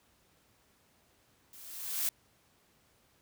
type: noise with level ramp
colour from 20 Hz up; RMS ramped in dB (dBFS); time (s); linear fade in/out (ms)
blue; -53 to -30; 1.53-2.09; 2
effects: pink hiss -68 dBFS RMS until 3.21 s + high-pass 60 Hz 12 dB/octave